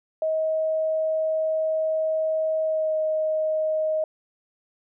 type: tone with pitch glide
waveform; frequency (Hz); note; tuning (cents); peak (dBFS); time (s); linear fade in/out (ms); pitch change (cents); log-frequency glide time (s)
sine; 633 to 625.7; D#5 to D#5; +30 to +10; -21; 0.22-4.04; 2; -20; 2.63-2.96
effects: none